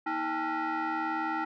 sine tone with frequency modulation, 240 Hz, B3, 49 cents flat, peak -27 dBFS, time 0.06-1.45 s, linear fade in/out 10 ms, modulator 559 Hz, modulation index 2.6, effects tanh soft clip ceiling -26 dBFS

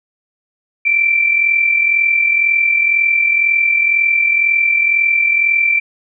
sine tone pair together, 2307 / 2349 Hz, D7 / D7, -31 / 0 cents, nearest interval unison, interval 31 cents, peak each -19 / -11 dBFS, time 0.85-5.8 s, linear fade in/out 10 ms, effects none

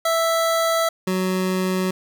25% pulse tone pair in turn, 659.3 / 185.97 Hz, E5 / F#3, 0 / +9 cents, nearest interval octave + minor seventh, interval 2191 cents, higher first, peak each -14 / -16 dBFS, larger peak first, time 0.05-0.89 / 1.07-1.91 s, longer neither, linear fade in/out 5 ms, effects none

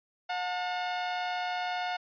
sawtooth tone pair together, 722 / 892.3 Hz, F#5 / A5, -43 / +24 cents, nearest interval major third, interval 367 cents, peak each -27 / -36 dBFS, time 0.29-1.97 s, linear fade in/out 10 ms, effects resampled to 11025 Hz

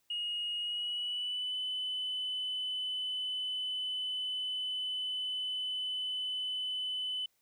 sine tone with pitch glide, 2875 to 3013 Hz, F7 to F#7, +50 to +31 cents, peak -32 dBFS, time 0.1-7.26 s, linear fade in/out 5 ms, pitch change +81 cents, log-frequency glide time 0.58-1.58 s, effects tanh soft clip ceiling -29 dBFS + white hiss -75 dBFS RMS until 7.41 s

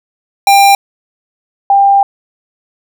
square / sine tone pair in turn, 795 / 795 Hz, G5 / G5, +24 / +24 cents, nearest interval unison, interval 0 cents, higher neither, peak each -4 dBFS, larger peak neither, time 0.47-0.75 / 1.7-2.03 s, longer second, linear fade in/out 2 ms, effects none

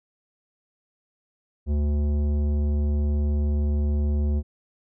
sine tone with tanh clipping, 73.42 Hz, D2, in tune, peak -22 dBFS, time 1.66-4.43 s, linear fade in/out 50 ms, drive 13 dB, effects none

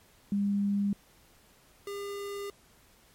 sine / square tone pair in turn, 201.4 / 402.8 Hz, G3 / G4, +47 / +47 cents, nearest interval octave, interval 1200 cents, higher second, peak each -25 / -36 dBFS, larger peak first, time 0.32-0.93 / 1.87-2.5 s, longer second, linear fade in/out 2 ms, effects pink hiss -61 dBFS RMS until 3.14 s + MP3 64 kbps

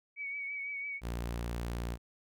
sine tone with vibrato, 2255 Hz, C#7, 29 cents sharp, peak -36 dBFS, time 0.16-1.01 s, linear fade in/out 50 ms, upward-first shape triangle, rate 6 Hz, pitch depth 39 cents each way
sawtooth tone, 58.7 Hz, A#1, 13 cents sharp, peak -31 dBFS, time 1.01-1.98 s, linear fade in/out 50 ms
effects none

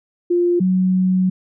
sine tone pair in turn, 350 / 185.41 Hz, F4 / F#3, +4 / +4 cents, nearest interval major seventh, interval 1100 cents, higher first, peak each -13 dBFS, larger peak neither, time 0.3-0.6 / 0.6-1.3 s, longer second, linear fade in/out 10 ms, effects none

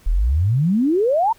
sine exponential sweep, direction up, 35.13 to 954 Hz, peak -14 dBFS, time 0.06-1.33 s, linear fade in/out 10 ms, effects pink hiss -52 dBFS RMS until 1.38 s

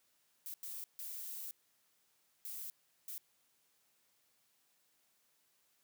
violet noise bursts at uneven times, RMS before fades -45 dBFS, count 5, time 0.46-0.54 / 0.63-0.84 / 0.99-1.51 / 2.45-2.7 / 3.08-3.18 s, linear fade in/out 0 ms, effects white hiss -75 dBFS RMS until 5.83 s + high-pass 100 Hz 12 dB/octave

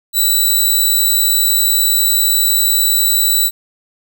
5% pulse tone, 3951 Hz, B7, in tune, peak -3 dBFS, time 0.13-3.51 s, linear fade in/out 50 ms, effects none

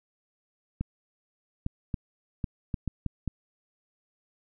clicks, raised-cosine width 5 ms, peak -17 dBFS, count 8, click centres 0.81 / 1.664 / 1.942 / 2.442 / 2.742 / 2.877 / 3.063 / 3.277 s, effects none

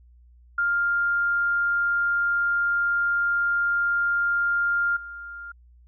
sine tone with level steps, 1401 Hz, F6, 5 cents sharp, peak -20 / -35 dBFS, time 0.58-5.52 s, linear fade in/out 5 ms, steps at 4.96 s, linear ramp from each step 10 ms, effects added 60 Hz sine -50 dBFS peak until 5.87 s

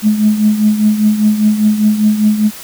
sine tone with tremolo, 212.5 Hz, G#3, 40 cents sharp, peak -4 dBFS, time 0.02-2.51 s, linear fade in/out 50 ms, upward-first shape triangle, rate 5 Hz, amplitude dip 75%, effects tanh soft clip ceiling 0 dBFS + white hiss -31 dBFS RMS until 2.63 s

